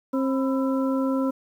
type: harmonic tone with a mistuned harmonic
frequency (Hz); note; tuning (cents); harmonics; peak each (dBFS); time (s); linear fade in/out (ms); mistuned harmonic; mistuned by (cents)
266.5; C4; +32; 1 / 2 / 4 / 5; -22 / -28 / -34 / -36; 0.13-1.31; 10; 4; -110
effects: 9-bit